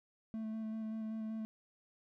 triangle tone with vibrato, 220 Hz, A3, in tune, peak -36 dBFS, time 0.34-1.45 s, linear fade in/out 0 ms, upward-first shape square, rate 5.2 Hz, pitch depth 12 cents each way, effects none

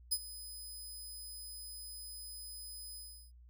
10% pulse tone with ADSR envelope, 5020 Hz, D#8, 15 cents sharp, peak -23 dBFS, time 0.11-3.32 s, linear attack 15 ms, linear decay 53 ms, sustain -17 dB, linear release 360 ms, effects added 60 Hz sine -55 dBFS peak until 3.49 s

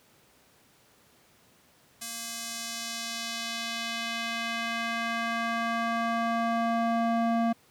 square tone with band-pass filter sweep, 230.8 Hz, A#3, 17 cents flat, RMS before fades -30 dBFS, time 2.01-7.53 s, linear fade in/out 10 ms, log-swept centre 8800 to 530 Hz, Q 1, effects pink hiss -61 dBFS RMS until 7.7 s + high-pass 100 Hz 12 dB/octave

